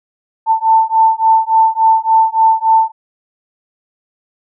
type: beating tone pair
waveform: sine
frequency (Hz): 889 / 892.5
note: A5 / A5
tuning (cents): +18 / +24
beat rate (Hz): 3.5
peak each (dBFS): -11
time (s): 0.46-2.92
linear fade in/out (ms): 50
effects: none